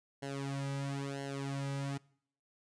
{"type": "tone with flanger", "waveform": "sawtooth", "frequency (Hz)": 138.6, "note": "C#3", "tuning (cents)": 0, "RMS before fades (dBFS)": -38, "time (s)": [0.22, 1.98], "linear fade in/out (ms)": 10, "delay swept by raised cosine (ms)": [0.82, 2.82], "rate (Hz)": 1, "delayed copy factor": -0.95, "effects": ["noise-tail reverb RT60 0.6 s tail -23 dB re dry", "resampled to 22050 Hz"]}